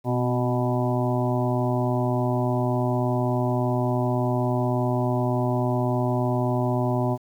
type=harmonic tone with a mistuned harmonic; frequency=123.47 Hz; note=B2; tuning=in tune; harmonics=1 / 2 / 3 / 5 / 6 / 7 / 8; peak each=-24 / -27 / -29 / -29 / -33 / -34 / -34 dBFS; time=0.04-7.18 s; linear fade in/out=50 ms; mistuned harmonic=2; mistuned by=+37 cents; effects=9-bit